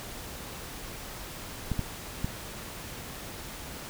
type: clicks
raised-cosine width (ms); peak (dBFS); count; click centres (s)
5; -16; 3; 1.717 / 1.793 / 2.245
effects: pink hiss -41 dBFS RMS until 3.89 s